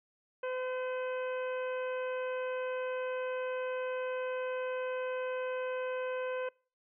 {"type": "harmonic tone", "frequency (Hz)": 510, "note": "C5", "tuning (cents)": -44, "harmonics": [1, 2, 3, 4, 5, 6], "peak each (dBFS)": [-34, -43, -44, -53, -48, -57], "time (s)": [0.43, 6.49], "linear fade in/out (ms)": 5, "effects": ["noise-tail reverb RT60 0.4 s tail -26 dB re dry"]}